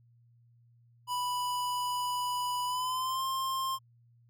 square tone with pitch glide, 987.8 to 1058.7 Hz, B5 to C6, 0 to +20 cents, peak -31 dBFS, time 1.07-3.79 s, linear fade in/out 50 ms, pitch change +120 cents, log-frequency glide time 2.65-3.24 s, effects added 118 Hz sine -60 dBFS peak until 4.29 s

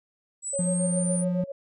sine linear sweep, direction up, 7800 to 9460 Hz, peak -29 dBFS, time 0.42-1.25 s, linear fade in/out 50 ms
sine tone with tremolo, 554.4 Hz, C#5, in tune, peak -26 dBFS, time 0.53-1.52 s, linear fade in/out 5 ms, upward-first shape triangle, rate 7.2 Hz, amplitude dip 90%
triangle tone, 176.9 Hz, F3, 23 cents sharp, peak -22 dBFS, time 0.59-1.44 s, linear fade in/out 2 ms
effects none

